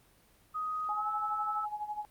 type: tone with pitch glide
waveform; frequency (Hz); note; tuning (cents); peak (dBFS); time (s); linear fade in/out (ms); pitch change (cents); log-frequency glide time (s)
sine; 1252 to 1305.9; D#6 to E6; +10 to -17; -32; 0.54-1.66; 20; +73; 0.92-1.08
type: tone with tremolo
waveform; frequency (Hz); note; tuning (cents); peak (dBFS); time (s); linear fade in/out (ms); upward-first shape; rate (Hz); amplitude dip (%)
sine; 840; G#5; +19; -32; 0.89-2.05; 0; sine; 12; 75
effects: pink hiss -64 dBFS RMS until 2.1 s + Opus 32 kbps